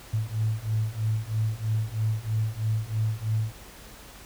sine beating tone pair, 107.9 / 111 Hz, A2 / A2, -33 / +16 cents, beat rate 3.1 Hz, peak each -28 / -27 dBFS, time 0.13-3.53 s, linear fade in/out 10 ms, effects added 50 Hz sine -50 dBFS peak until 4.25 s + pink hiss -47 dBFS RMS until 4.25 s

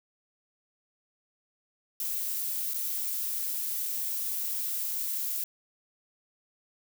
violet noise with dropouts, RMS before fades -32 dBFS, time 2-5.44 s, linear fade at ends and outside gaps 2 ms, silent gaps 2.737-2.742 s, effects none

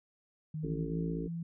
sine tone with pitch glide, 155.56 to 167.69 Hz, D#3 to E3, 0 to +30 cents, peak -35 dBFS, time 0.54-1.43 s, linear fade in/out 5 ms, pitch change +130 cents, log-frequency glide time 0.78-1 s
harmonic tone, 55.6 Hz, A1, 19 cents sharp, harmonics 1 / 3 / 4 / 5 / 6 / 7 / 8, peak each -44 / -39 / -50 / -40 / -44 / -46 / -42 dBFS, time 0.63-1.28 s, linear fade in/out 10 ms
effects none

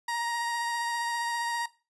30% pulse tone with vibrato, 940 Hz, A#5, 14 cents sharp, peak -26 dBFS, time 0.08-1.66 s, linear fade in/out 5 ms, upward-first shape sine, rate 15 Hz, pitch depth 15 cents each way, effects noise-tail reverb RT60 0.3 s tail -18 dB re dry + resampled to 24000 Hz

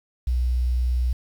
sine tone with quantisation, 61.74 Hz, B1, in tune, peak -19 dBFS, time 0.27-1.13 s, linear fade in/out 5 ms, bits 8, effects none

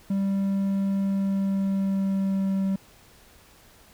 triangle tone with pitch glide, 196 to 193.3 Hz, G3 to G3, 0 to -24 cents, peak -20 dBFS, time 0.1-2.76 s, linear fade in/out 5 ms, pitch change -24 cents, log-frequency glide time 1.01-2.62 s, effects pink hiss -54 dBFS RMS until 3.93 s

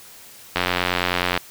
click train, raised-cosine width 0.3 ms, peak -3 dBFS, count 74, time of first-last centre 0.56-1.376 s, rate 89.5 Hz, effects white hiss -44 dBFS RMS until 1.5 s

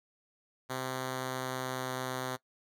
5% pulse tone with pitch glide, 129.9 to 128.85 Hz, C3 to C3, -12 to -26 cents, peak -23 dBFS, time 0.69-2.37 s, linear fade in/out 20 ms, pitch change -14 cents, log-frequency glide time 0.88-2.15 s, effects noise-tail reverb RT60 0.1 s tail -20 dB re dry

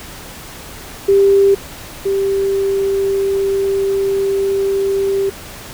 sine tone pair in turn, 395.3 / 391.9 Hz, G4 / G4, +15 / 0 cents, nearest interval unison, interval 15 cents, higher first, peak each -7 / -13 dBFS, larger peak first, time 1.08-1.55 / 2.05-5.3 s, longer second, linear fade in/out 10 ms, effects pink hiss -33 dBFS RMS until 5.73 s

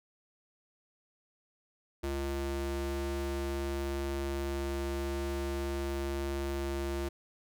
square ring-modulated tone, 138.59 Hz, C#3, in tune, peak -30 dBFS, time 2.03-7.09 s, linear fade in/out 10 ms, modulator 208 Hz, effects none

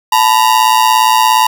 45% pulse ring-modulated tone, 939 Hz, A#5, 12 cents sharp, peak -4 dBFS, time 0.12-1.47 s, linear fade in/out 5 ms, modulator 58.6 Hz, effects none

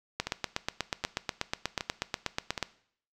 two click trains, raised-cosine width 0.2 ms, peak -11 / -15 dBFS, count 21 / 4, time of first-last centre 0.2-2.627 / 0.27-2.578 s, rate 8.24 / 1.3 Hz, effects noise-tail reverb RT60 0.6 s tail -18 dB re dry

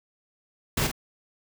pink noise with echo, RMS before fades -25 dBFS, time 0.77-0.87 s, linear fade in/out 5 ms, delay 45 ms, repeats 1, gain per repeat -6 dB, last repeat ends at 0.915 s, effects none

